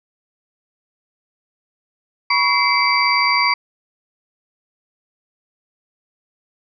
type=tone cluster; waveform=sine; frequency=976 / 1114 / 2082 / 2299 / 4689 Hz; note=B5 / C#6 / C7 / D7 / D8; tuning=-21 / +8 / -9 / -37 / -4 cents; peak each=-20 dBFS; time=2.3-3.54 s; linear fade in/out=5 ms; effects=none